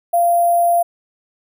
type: tone with sample-and-hold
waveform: sine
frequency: 690 Hz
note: F5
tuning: 21 cents flat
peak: -11 dBFS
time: 0.13-0.83 s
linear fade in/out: 10 ms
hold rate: 11025 Hz
effects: none